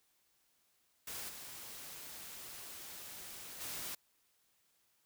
white noise with level steps, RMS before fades -44 / -49 / -43 dBFS, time 1.07-3.95 s, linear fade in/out 5 ms, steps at 1.28 / 3.6 s, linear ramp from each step 20 ms, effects white hiss -75 dBFS RMS until 5.05 s

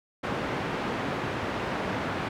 pink band-pass noise, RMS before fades -31 dBFS, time 0.23-2.29 s, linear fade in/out 10 ms, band 130 to 2100 Hz, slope 12 dB/octave, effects none

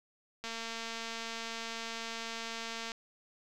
click train, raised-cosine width 0.2 ms, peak -23 dBFS, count 566, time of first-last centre 0.44-2.918 s, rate 228 Hz, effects none

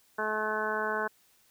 harmonic tone, 215.2 Hz, A3, 38 cents flat, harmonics 1 / 2 / 3 / 4 / 5 / 6 / 7 / 8, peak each -42 / -35 / -37 / -37 / -35 / -43 / -33 / -41 dBFS, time 0.18-1.08 s, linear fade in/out 10 ms, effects white hiss -65 dBFS RMS until 1.5 s

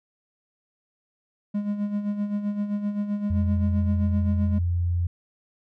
triangle tone with tremolo, 205.6 Hz, G#3, 17 cents flat, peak -20 dBFS, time 1.54-4.59 s, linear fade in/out 10 ms, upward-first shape sine, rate 7.7 Hz, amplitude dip 60%
sine tone, 87 Hz, F2, 6 cents flat, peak -21 dBFS, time 3.3-5.07 s, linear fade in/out 5 ms
effects none

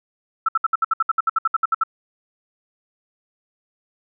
sine tone bursts, 1322 Hz, E6, 5 cents sharp, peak -14 dBFS, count 16, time 0.46-1.836 s, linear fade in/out 5 ms, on 26 ms, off 64 ms, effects none

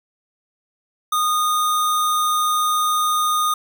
sine tone with sample-and-hold, 1233 Hz, D#6, 16 cents flat, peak -16 dBFS, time 1.12-3.54 s, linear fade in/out 5 ms, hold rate 4900 Hz, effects none

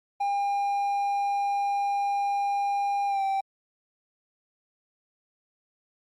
triangle tone with pitch glide, 804 to 779.8 Hz, G5 to G5, +44 to -9 cents, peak -22 dBFS, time 0.2-3.41 s, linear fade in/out 10 ms, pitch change -53 cents, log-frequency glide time 3.07-3.23 s, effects Opus 48 kbps

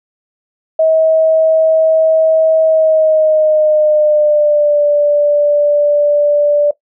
sine tone with pitch glide, 639 to 586 Hz, D#5 to D5, +46 to -4 cents, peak -7 dBFS, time 0.79-6.71 s, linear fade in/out 5 ms, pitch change -150 cents, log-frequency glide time 2.63-4.83 s, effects noise-tail reverb RT60 0.1 s tail -17 dB re dry

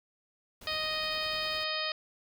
pink noise with tremolo, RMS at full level -49 dBFS, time 0.61-1.64 s, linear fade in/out 5 ms, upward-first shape sine, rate 9.9 Hz, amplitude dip 30%
harmonic tone, 622.3 Hz, D#5, in tune, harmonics 1 / 2 / 3 / 4 / 5 / 6 / 7 / 8, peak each -39 / -39 / -39 / -39 / -39 / -39 / -39 / -39 dBFS, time 0.67-1.92 s, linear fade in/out 2 ms
effects none

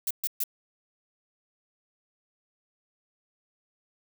violet noise bursts, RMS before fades -28 dBFS, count 3, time 0.07-0.438 s, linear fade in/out 2 ms, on 36 ms, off 130 ms, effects none

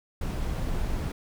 brown noise, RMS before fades -29 dBFS, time 0.21-1.12 s, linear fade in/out 5 ms, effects none

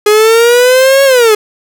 45% pulse linear two-way sweep, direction up then down, 415.3 to 554.4 to 415.3 Hz, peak -4 dBFS, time 0.06-1.35 s, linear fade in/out 5 ms, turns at 1.04 s, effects none

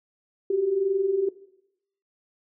sine tone pair together, 370 / 391.7 Hz, F#4 / G4, 0 / -1 cents, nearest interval minor second, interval 99 cents, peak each -27 / -22 dBFS, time 0.5-1.29 s, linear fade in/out 5 ms, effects noise-tail reverb RT60 0.8 s tail -18 dB re dry

